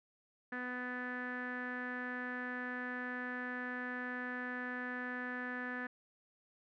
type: tone with low-pass filter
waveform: sawtooth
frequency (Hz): 249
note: B3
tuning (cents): +14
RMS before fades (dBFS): -41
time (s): 0.52-5.87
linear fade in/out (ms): 5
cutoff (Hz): 1700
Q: 9.4
effects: none